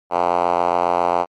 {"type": "tone with band-pass filter", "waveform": "5% pulse", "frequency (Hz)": 87.31, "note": "F2", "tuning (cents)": 0, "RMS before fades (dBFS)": -18, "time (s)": [0.1, 1.26], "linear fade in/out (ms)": 50, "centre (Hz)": 800, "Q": 2, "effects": ["MP3 64 kbps"]}